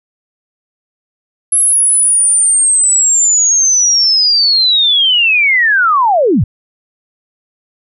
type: linear sweep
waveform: sine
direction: down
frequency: 11000 to 74 Hz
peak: -7 dBFS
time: 1.52-6.44 s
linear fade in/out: 5 ms
effects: none